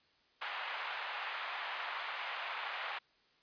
pink band-pass noise, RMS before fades -41 dBFS, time 0.41-2.99 s, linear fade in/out 10 ms, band 790 to 3200 Hz, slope 24 dB/octave, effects white hiss -70 dBFS RMS until 3.42 s + resampled to 11025 Hz

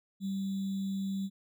sine tone with sample-and-hold, 194.6 Hz, G3, 12 cents flat, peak -31 dBFS, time 0.2-1.3 s, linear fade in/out 50 ms, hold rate 3675 Hz, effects none

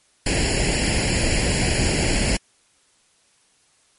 pink noise with comb filter, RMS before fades -20 dBFS, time 0.26-2.37 s, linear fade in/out 5 ms, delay 0.41 ms, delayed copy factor +0.8, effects white hiss -60 dBFS RMS until 3.98 s + MP3 48 kbps

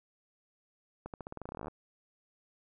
accelerating click train, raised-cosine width 1 ms, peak -27 dBFS, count 19, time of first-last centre 1.06-1.682 s, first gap 78 ms, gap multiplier 0.89, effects none

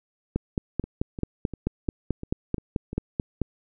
two click trains, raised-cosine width 3 ms, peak -21 / -11 dBFS, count 7 / 15, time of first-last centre 0.84-2.931 / 0.36-3.417 s, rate 2.87 / 4.58 Hz, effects none

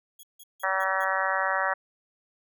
5% pulse tone bursts, 3322 Hz, G#7, in tune, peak -37 dBFS, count 5, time 0.19-1.045 s, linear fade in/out 5 ms, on 43 ms, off 160 ms
harmonic tone, 190.7 Hz, G3, 47 cents flat, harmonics 3 / 4 / 5 / 6 / 7 / 8 / 9 / 10, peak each -32 / -32 / -32 / -32 / -32 / -32 / -32 / -32 dBFS, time 0.63-1.74 s, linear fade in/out 10 ms
effects none

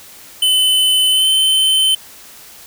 square tone with pitch glide, 3031 to 3072 Hz, F#7 to G7, +41 to -36 cents, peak -11 dBFS, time 0.42-1.95 s, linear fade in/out 5 ms, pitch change +23 cents, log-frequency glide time 1.11-1.27 s, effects white hiss -39 dBFS RMS until 2.66 s

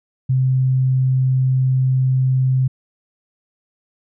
sine tone, 130.2 Hz, C3, 8 cents flat, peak -13 dBFS, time 0.29-2.68 s, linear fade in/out 10 ms, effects none

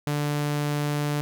sawtooth tone, 146.9 Hz, D3, 1 cent sharp, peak -20 dBFS, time 0.07-1.21 s, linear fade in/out 0 ms, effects none

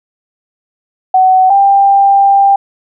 sine tone pair in turn, 750 / 792.6 Hz, F#5 / G5, +23 / +19 cents, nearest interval minor second, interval 96 cents, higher second, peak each -4 dBFS, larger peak neither, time 1.14-1.5 / 1.5-2.56 s, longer second, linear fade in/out 5 ms, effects none

